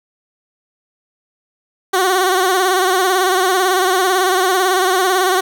15% pulse tone with vibrato, 372.5 Hz, F#4, 12 cents sharp, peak -6 dBFS, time 1.93-5.41 s, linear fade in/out 10 ms, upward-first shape sine, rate 18 Hz, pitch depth 71 cents each way, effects none

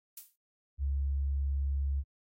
violet noise with exponential decay, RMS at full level -38 dBFS, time 0.17-0.36 s, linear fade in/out 5 ms, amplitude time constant 40 ms
sine tone, 69.3 Hz, C#2, in tune, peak -28 dBFS, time 0.78-2.04 s, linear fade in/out 50 ms
effects AAC 48 kbps

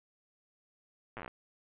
slowing click train, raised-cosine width 0.5 ms, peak -27 dBFS, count 10, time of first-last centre 1.17-1.279 s, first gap 8 ms, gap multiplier 1.1, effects resampled to 8000 Hz

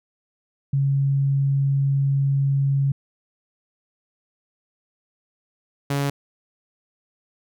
sine / sawtooth tone pair in turn, 138.2 / 140.94 Hz, C#3 / C#3, -5 / +29 cents, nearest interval unison, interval 34 cents, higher second, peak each -17 / -17 dBFS, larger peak neither, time 0.73-2.92 / 5.9-6.1 s, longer first, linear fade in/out 5 ms, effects none

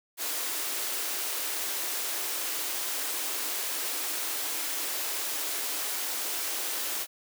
white high-pass noise, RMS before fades -32 dBFS, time 0.17-7.07 s, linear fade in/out 50 ms, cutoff 270 Hz, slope 96 dB/octave, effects none

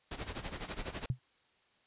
pink noise with tremolo, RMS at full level -38 dBFS, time 0.11-1.06 s, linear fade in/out 5 ms, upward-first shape sine, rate 12 Hz, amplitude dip 80%
sine tone with exponential decay, 126.2 Hz, B2, 38 cents sharp, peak -25 dBFS, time 1.1-1.19 s, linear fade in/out 0 ms, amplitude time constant 18 ms
effects white hiss -70 dBFS RMS until 1.86 s + resampled to 8000 Hz

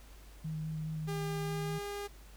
sine tone with vibrato, 156.6 Hz, D#3, 11 cents sharp, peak -35 dBFS, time 0.44-1.79 s, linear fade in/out 10 ms, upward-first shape square, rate 4.8 Hz, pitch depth 11 cents each way
sawtooth tone with pitch glide, 402.2 to 406.2 Hz, G4 to G#4, +44 to -38 cents, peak -34 dBFS, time 1.07-2.08 s, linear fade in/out 20 ms, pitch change +18 cents, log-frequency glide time 1.38-1.7 s
effects added 50 Hz sine -51 dBFS peak until 2.36 s + pink hiss -59 dBFS RMS until 2.36 s

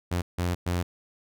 sawtooth tone bursts at uneven times, 88.2 Hz, F2, 18 cents sharp, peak -21 dBFS, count 3, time 0.11-0.22 / 0.38-0.55 / 0.66-0.83 s, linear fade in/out 10 ms, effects none

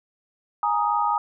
sine chord, Ab suspended second, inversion none, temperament just, 830.6 / 934.4 / 1245.9 Hz, Ab5 / Bb5 / Eb6, 0 / +4 / +2 cents, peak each -24 dBFS, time 0.63-1.18 s, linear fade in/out 2 ms, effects none

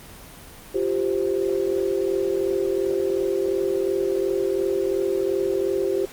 sine chord, F suspended second, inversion none, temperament equal, 349.2 / 392 / 523.3 Hz, F4 / G4 / C5, 0 / 0 / 0 cents, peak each -26 / -22 / -28 dBFS, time 0.74-6.06 s, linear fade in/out 10 ms, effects pink hiss -43 dBFS RMS until 6.12 s + Opus 24 kbps

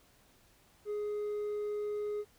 sine tone with hard clipping, 417.1 Hz, G#4, 7 cents sharp, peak -34 dBFS, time 0.85-2.25 s, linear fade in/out 50 ms, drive 2 dB, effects pink hiss -65 dBFS RMS until 2.38 s

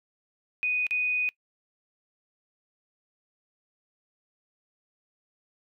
sine tone with dropouts, 2487 Hz, D#7, 1 cent flat, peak -24 dBFS, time 0.63-1.29 s, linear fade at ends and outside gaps 0 ms, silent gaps 0.867-0.909 s, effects noise-tail reverb RT60 0.1 s tail -24 dB re dry

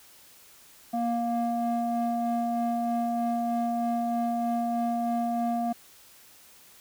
triangle ring-modulated tone, 234.2 Hz, A#3, 8 cents sharp, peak -20 dBFS, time 0.93-5.73 s, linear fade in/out 10 ms, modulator 470 Hz, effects white hiss -54 dBFS RMS until 6.8 s

